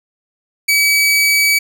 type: tone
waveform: sawtooth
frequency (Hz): 2283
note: D7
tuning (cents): -50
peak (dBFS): -7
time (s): 0.68-1.59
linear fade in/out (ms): 10
effects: none